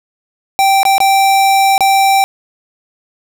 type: tone with dropouts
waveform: square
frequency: 781 Hz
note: G5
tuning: 7 cents flat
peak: -8 dBFS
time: 0.59-2.24 s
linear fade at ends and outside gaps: 0 ms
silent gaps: 0.831-0.852 / 0.981-1.003 / 1.779-1.807 s
effects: none